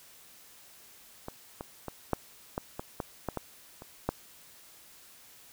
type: clicks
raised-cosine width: 1 ms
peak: -23 / -23 / -22 / -12 / -17 / -21 / -18 / -17 / -18 / -30 / -13 dBFS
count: 11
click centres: 1.284 / 1.609 / 1.883 / 2.133 / 2.579 / 2.795 / 3.002 / 3.287 / 3.373 / 3.821 / 4.09 s
effects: white hiss -55 dBFS RMS until 5.52 s